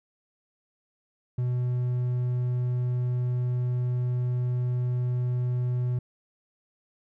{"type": "tone", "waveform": "triangle", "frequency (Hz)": 123.9, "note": "B2", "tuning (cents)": 6, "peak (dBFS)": -22, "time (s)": [1.38, 5.99], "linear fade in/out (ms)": 5, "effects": []}